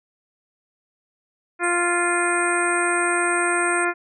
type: harmonic tone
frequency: 349.2 Hz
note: F4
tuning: in tune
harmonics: 1 / 2 / 3 / 4 / 5 / 6 / 7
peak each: -24 / -27 / -28 / -24 / -27 / -30 / -31 dBFS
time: 1.59-3.94 s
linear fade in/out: 50 ms
type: tone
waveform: sine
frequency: 8500 Hz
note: C9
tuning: 26 cents sharp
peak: -28 dBFS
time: 1.63-3.85 s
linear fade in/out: 10 ms
effects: none